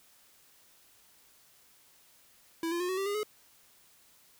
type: tone with pitch steps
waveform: square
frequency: 329.6 / 343.8 / 358.6 / 374 / 390.2 / 407 / 424.5 Hz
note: E4 / F4 / F4 / F#4 / G4 / G#4 / G#4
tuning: 0 / -27 / +46 / +19 / -8 / -35 / +38 cents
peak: -31 dBFS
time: 2.63-3.232 s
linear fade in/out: 2 ms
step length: 86 ms
effects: white hiss -62 dBFS RMS until 4.39 s